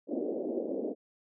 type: band-pass noise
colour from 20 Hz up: pink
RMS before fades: -34 dBFS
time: 0.07-0.95 s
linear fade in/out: 50 ms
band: 240 to 590 Hz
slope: 48 dB/octave
effects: none